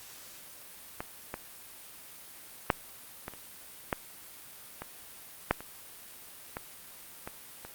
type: clicks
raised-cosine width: 0.5 ms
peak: -19 / -19 / -7 / -21 / -30 / -12 / -22 / -8 / -27 / -20 / -22 / -27 dBFS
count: 12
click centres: 1.005 / 1.341 / 2.702 / 3.281 / 3.337 / 3.928 / 4.82 / 5.51 / 5.606 / 6.569 / 7.275 / 7.65 s
effects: white hiss -49 dBFS RMS until 7.74 s + Opus 48 kbps